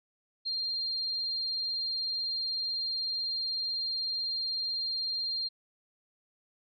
sine tone, 4194 Hz, C8, 3 cents sharp, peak -30 dBFS, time 0.45-5.49 s, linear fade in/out 20 ms, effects none

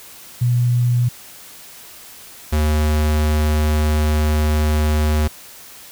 sine / square tone pair in turn, 121.7 / 76.14 Hz, B2 / D#2, -25 / -37 cents, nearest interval minor sixth, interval 812 cents, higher first, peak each -13 / -15 dBFS, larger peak first, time 0.41-1.09 / 2.52-5.28 s, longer second, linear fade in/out 10 ms, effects white hiss -40 dBFS RMS until 5.91 s

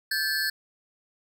square tone cluster, 1579 / 1733 / 4363 Hz, G6 / A6 / C#8, +12 / -27 / -28 cents, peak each -30 dBFS, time 0.11-0.5 s, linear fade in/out 5 ms, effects none

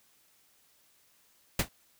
pink noise with exponential decay, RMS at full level -21 dBFS, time 1.59-1.69 s, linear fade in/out 5 ms, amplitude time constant 21 ms, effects white hiss -66 dBFS RMS until 1.99 s

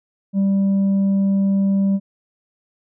sine tone with tanh clipping, 196 Hz, G3, in tune, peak -15 dBFS, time 0.33-2 s, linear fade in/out 50 ms, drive 3 dB, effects none

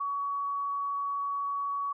sine tone, 1127 Hz, C#6, 28 cents sharp, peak -29 dBFS, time 0-1.93 s, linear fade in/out 10 ms, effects none

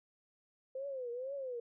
sine tone with vibrato, 516 Hz, C5, 24 cents flat, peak -38 dBFS, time 0.75-1.6 s, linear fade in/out 5 ms, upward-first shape triangle, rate 2.1 Hz, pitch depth 170 cents each way, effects none

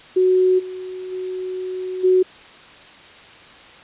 sine tone with level steps, 370 Hz, F#4, in tune, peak -12 / -28 / -24 / -11 dBFS, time 0.16-2.23 s, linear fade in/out 10 ms, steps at 0.58 / 1.11 / 2.03 s, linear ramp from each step 20 ms, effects white hiss -43 dBFS RMS until 3.83 s + resampled to 8000 Hz

